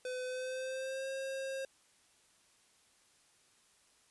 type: tone with pitch glide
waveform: square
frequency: 506 to 535.8 Hz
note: B4 to C5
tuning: +42 to +41 cents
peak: -38 dBFS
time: 0.05-1.65 s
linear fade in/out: 2 ms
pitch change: +99 cents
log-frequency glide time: 0.25-1.08 s
effects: white hiss -68 dBFS RMS until 4.1 s + resampled to 24000 Hz